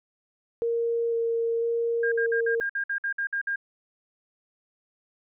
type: tone with vibrato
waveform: sine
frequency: 463.3 Hz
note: A#4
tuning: 11 cents flat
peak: -23 dBFS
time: 0.62-2.6 s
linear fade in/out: 0 ms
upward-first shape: square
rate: 1 Hz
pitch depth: 8 cents each way
type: tone bursts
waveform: sine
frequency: 1611 Hz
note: G6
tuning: 47 cents sharp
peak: -25 dBFS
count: 11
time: 2.03-3.559 s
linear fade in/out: 5 ms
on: 89 ms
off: 55 ms
effects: none